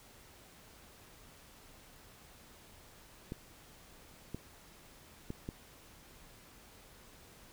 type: clicks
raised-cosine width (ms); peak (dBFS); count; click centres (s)
3; -26; 4; 3.321 / 4.346 / 5.304 / 5.489
effects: pink hiss -58 dBFS RMS until 7.52 s